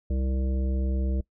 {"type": "harmonic tone", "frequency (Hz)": 65.41, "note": "C2", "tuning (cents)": 0, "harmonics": [1, 3, 5, 7, 9], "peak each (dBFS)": [-24, -34, -38, -41, -43], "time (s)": [0.1, 1.21], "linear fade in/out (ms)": 5, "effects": ["noise-tail reverb RT60 0.1 s tail -21 dB re dry"]}